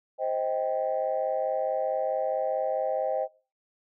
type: chord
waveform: sine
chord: C minor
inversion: none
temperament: just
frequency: 523.3 / 627.9 / 784.9 Hz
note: C5 / Eb5 / G5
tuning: 0 / +16 / +2 cents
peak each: -29 / -29 / -31 dBFS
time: 0.18-3.28 s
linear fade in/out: 50 ms
effects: noise-tail reverb RT60 0.3 s tail -17 dB re dry + tanh soft clip ceiling -17 dBFS